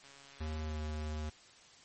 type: click train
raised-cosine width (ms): 0.2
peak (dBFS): -39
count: 80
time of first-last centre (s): 0.04-0.608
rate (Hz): 139
type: tone with pitch glide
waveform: square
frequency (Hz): 77.78 to 76.66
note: D#2 to D#2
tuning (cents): 0 to -25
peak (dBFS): -37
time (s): 0.4-1.3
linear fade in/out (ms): 10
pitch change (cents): -25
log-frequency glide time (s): 0.64-0.78
effects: white hiss -59 dBFS RMS until 1.84 s + MP3 32 kbps